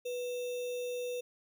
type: tone with sample-and-hold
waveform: sine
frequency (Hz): 491.6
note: B4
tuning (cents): -8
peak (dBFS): -34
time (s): 0.05-1.21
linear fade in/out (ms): 10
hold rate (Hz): 3150
effects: none